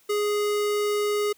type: tone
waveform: square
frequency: 415.3 Hz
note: G#4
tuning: in tune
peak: -23 dBFS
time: 0.09-1.33 s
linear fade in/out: 10 ms
effects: white hiss -60 dBFS RMS until 1.37 s